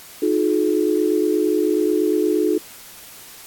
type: tone cluster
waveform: sine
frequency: 309.5 / 358.4 / 426.2 Hz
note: D#4 / F4 / G#4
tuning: -9 / +45 / +45 cents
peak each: -20 dBFS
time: 0.22-2.58 s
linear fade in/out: 5 ms
effects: white hiss -41 dBFS RMS until 3.46 s + AAC 64 kbps